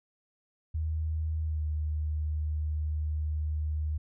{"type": "tone with pitch glide", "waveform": "sine", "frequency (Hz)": [78.8, 76.51], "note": ["D#2", "D#2"], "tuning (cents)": [23, -29], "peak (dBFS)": -28, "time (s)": [0.74, 3.98], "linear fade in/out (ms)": 10, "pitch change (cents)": -52, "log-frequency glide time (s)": [1.44, 1.63], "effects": []}